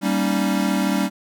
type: chord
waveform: square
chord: Eb dominant seventh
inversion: first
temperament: equal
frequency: 196 / 233.1 / 277.2 / 311.1 Hz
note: G3 / Bb3 / Db4 / Eb4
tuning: 0 / 0 / 0 / 0 cents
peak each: -22 / -27 / -25 / -27 dBFS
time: 0.01-1.1 s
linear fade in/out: 50 ms
effects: none